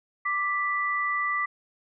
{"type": "tone pair together", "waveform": "sine", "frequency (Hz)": [1174.7, 1975.6], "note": ["D6", "B6"], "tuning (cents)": [0, 0], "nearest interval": "major sixth", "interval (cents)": 900, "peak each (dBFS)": -27, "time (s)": [0.25, 1.46], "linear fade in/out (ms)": 10, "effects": []}